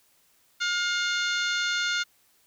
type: harmonic tone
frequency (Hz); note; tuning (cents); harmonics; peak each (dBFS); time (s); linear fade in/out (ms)
711; F5; +31; 2 / 3 / 4 / 5 / 6 / 7 / 8 / 9 / 10; -27 / -34 / -35 / -32 / -34 / -44 / -45 / -38 / -49; 0.6-2.04; 20
effects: white hiss -64 dBFS RMS until 2.46 s